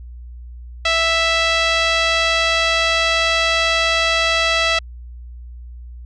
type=tone with low-pass filter; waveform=5% pulse; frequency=659.3 Hz; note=E5; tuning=in tune; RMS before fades=-17 dBFS; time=0.85-4.79 s; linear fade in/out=5 ms; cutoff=3300 Hz; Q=1.1; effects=added 60 Hz sine -32 dBFS peak until 6.05 s